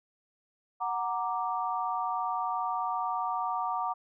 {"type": "chord", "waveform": "sine", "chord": "Gb augmented", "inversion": "none", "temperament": "equal", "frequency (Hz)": [740, 932.3, 1174.7], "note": ["Gb5", "Bb5", "D6"], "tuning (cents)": [0, 0, 0], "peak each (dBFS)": -33, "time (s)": [0.8, 3.94], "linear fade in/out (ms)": 20, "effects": []}